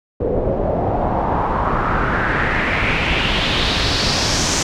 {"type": "noise with low-pass filter sweep", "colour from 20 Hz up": "pink", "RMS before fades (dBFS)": -18, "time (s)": [0.2, 4.63], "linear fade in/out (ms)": 5, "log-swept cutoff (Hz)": [470, 6700], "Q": 3, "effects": []}